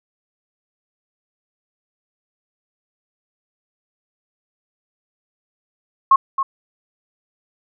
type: tone with echo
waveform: sine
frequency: 1082 Hz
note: C#6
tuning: 42 cents flat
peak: -7 dBFS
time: 6.11-6.16 s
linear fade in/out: 5 ms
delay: 270 ms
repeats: 1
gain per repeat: -9 dB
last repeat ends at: 6.43 s
effects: none